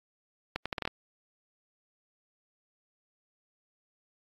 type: accelerating click train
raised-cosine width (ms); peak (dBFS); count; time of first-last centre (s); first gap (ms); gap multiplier
0.3; -15; 7; 0.56-0.876; 96; 0.75
effects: AAC 32 kbps